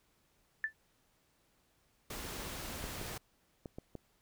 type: tone with exponential decay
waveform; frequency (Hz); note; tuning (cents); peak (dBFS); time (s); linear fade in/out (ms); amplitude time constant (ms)
sine; 1760; A6; 0; -27; 0.64-0.73; 1; 19
type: noise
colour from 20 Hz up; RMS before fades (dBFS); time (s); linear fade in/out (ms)
pink; -43; 2.1-3.18; 5
type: clicks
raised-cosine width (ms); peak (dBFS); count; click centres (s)
2; -30; 5; 2.841 / 3.014 / 3.658 / 3.785 / 3.953
effects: pink hiss -73 dBFS RMS until 4.21 s